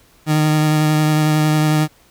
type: tone with vibrato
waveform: 30% pulse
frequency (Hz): 153.5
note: D#3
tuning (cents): -23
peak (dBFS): -10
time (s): 0.26-1.88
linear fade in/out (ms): 50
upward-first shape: sine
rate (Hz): 11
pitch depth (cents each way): 14
effects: pink hiss -52 dBFS RMS until 2.1 s